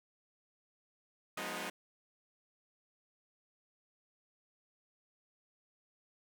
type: chord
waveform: 5% pulse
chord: F half-diminished seventh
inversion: none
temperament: equal with one note detuned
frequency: 178.8 / 207.7 / 246.9 / 311.1 Hz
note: F3 / Ab3 / Cb4 / Eb4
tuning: +41 / 0 / 0 / 0 cents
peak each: -33 dBFS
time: 1.37-1.7 s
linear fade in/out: 5 ms
effects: none